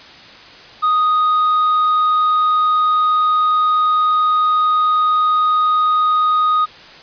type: tone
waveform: triangle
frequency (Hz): 1244.5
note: D#6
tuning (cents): 0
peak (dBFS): -10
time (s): 0.82-6.66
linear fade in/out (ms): 20
effects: white hiss -39 dBFS RMS until 7.02 s + resampled to 11025 Hz